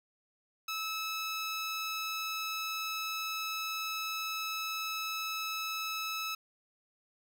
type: tone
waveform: 15% pulse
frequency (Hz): 1301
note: E6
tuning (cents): -23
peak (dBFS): -28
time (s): 0.68-6.35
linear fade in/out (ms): 5
effects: none